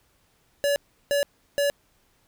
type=tone bursts; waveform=square; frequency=570 Hz; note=C#5; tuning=48 cents sharp; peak=-21 dBFS; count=3; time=0.64-1.7 s; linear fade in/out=0 ms; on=120 ms; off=350 ms; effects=pink hiss -65 dBFS RMS until 2.27 s